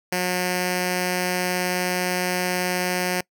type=tone with notch filter; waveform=5% pulse; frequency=180.9 Hz; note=F#3; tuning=39 cents flat; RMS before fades=-24 dBFS; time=0.12-3.21 s; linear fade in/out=5 ms; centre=1200 Hz; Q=1.5; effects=noise-tail reverb RT60 0.1 s tail -25 dB re dry